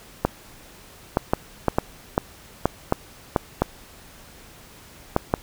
clicks, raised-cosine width 1 ms, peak -3 dBFS, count 12, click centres 0.25 / 1.171 / 1.335 / 1.683 / 1.785 / 2.179 / 2.656 / 2.924 / 3.362 / 3.62 / 5.164 / 5.339 s, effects pink hiss -47 dBFS RMS until 5.42 s

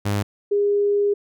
sawtooth / sine tone pair in turn, 101.9 / 407.6 Hz, G#2 / G#4, -32 / -32 cents, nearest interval 2 octaves, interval 2400 cents, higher second, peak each -16 dBFS, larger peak neither, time 0.05-0.23 / 0.51-1.14 s, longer second, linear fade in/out 10 ms, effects none

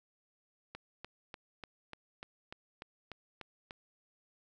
click train, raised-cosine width 0.3 ms, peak -28 dBFS, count 11, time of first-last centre 0.75-3.709 s, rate 3.38 Hz, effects none

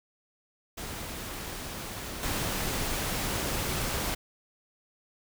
pink noise with level steps, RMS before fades -38 / -31 dBFS, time 0.77-4.15 s, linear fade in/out 10 ms, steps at 2.23 s, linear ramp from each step 2 ms, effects none

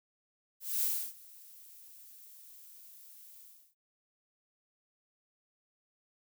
violet noise with ADSR envelope, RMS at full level -30 dBFS, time 0.6-3.75 s, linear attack 230 ms, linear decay 300 ms, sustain -24 dB, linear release 330 ms, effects none

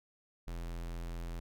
square tone, 42.4 Hz, E1, 50 cents sharp, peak -39 dBFS, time 0.47-1.4 s, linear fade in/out 10 ms, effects none

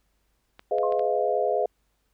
clicks, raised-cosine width 0.3 ms, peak -27 dBFS, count 4, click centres 0.594 / 0.784 / 0.923 / 0.994 s
sine chord, F half-diminished seventh, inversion first, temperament just, 419.1 / 502.9 / 628.6 / 698.5 Hz, Ab4 / Cb5 / Eb5 / F5, +16 / +31 / +18 / 0 cents, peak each -27 dBFS, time 0.71-1.66 s, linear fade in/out 5 ms
sine tone with exponential decay, 1066 Hz, C6, 32 cents sharp, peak -28 dBFS, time 0.83-1.23 s, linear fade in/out 2 ms, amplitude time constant 86 ms
effects added 50 Hz sine -70 dBFS peak until 2.13 s + pink hiss -73 dBFS RMS until 2.13 s

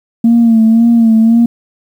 sine tone with vibrato, 228.2 Hz, A#3, 37 cents flat, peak -3 dBFS, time 0.24-1.46 s, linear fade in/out 5 ms, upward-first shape sine, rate 1.9 Hz, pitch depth 49 cents each way, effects tanh soft clip ceiling -1 dBFS + 7-bit

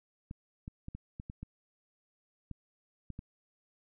clicks, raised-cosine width 5 ms, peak -29 dBFS, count 10, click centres 0.311 / 0.679 / 0.884 / 0.95 / 1.199 / 1.299 / 1.43 / 2.513 / 3.103 / 3.191 s, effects none

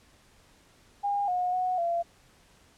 sine tone with pitch steps, 809 / 723 / 735 / 684 Hz, G#5 / F#5 / F#5 / F5, -46 / -40 / -12 / -36 cents, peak -25 dBFS, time 1.03-2.03 s, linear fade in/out 20 ms, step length 250 ms, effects pink hiss -60 dBFS RMS until 2.77 s + low-pass 10000 Hz 12 dB/octave

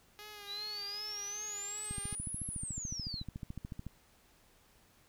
5% pulse tone with vibrato, 413.6 Hz, G#4, 7 cents flat, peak -36 dBFS, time 0.19-2.15 s, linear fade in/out 0 ms, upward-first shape sine, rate 2.6 Hz, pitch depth 38 cents each way
sine exponential two-way sweep, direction up then down, 3831 to 11175 to 3831 Hz, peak -39 dBFS, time 0.46-3.24 s, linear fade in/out 50 ms, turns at 2.45 s
click train, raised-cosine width 5 ms, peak -29 dBFS, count 28, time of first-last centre 1.91-3.867 s, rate 13.8 Hz
effects pink hiss -66 dBFS RMS until 5.08 s

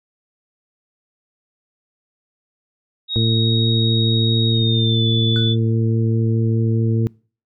sine tone with pitch glide, 3769 to 3476 Hz, A#7 to A7, +18 to -22 cents, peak -20 dBFS, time 3.08-5.56 s, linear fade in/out 50 ms, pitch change -140 cents, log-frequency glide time 4.5-5.07 s
harmonic tone, 113.1 Hz, A2, 48 cents sharp, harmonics 1 / 2 / 3 / 4, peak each -16 / -22 / -26 / -28 dBFS, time 3.16-7.07 s, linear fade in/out 0 ms
triangle tone with exponential decay, 1480 Hz, F#6, in tune, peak -24 dBFS, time 5.36-5.57 s, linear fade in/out 0 ms, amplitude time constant 45 ms
effects noise-tail reverb RT60 0.4 s tail -25 dB re dry

